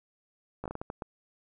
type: slowing click train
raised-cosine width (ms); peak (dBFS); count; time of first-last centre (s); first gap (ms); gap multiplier
1; -22; 8; 0.64-1.022; 16; 1.4
effects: none